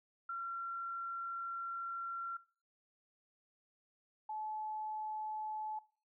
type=tone pair in turn; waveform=sine; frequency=1367 / 861.2 Hz; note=F6 / A5; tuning=-37 / -37 cents; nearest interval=minor sixth; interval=800 cents; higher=first; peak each=-38 / -39 dBFS; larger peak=first; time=0.29-2.37 / 4.29-5.79 s; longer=first; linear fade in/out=5 ms; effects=noise-tail reverb RT60 0.4 s tail -20 dB re dry